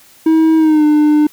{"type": "tone with pitch glide", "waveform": "triangle", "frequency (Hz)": [320.1, 300.4], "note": ["D#4", "D4"], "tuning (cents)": [49, 39], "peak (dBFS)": -5, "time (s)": [0.26, 1.27], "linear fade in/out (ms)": 5, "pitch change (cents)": -110, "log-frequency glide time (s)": [0.57, 0.85], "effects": ["white hiss -45 dBFS RMS until 1.32 s"]}